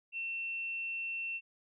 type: tone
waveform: sine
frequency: 2700 Hz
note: E7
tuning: 41 cents sharp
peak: -35 dBFS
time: 0.12-1.41 s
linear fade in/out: 50 ms
effects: none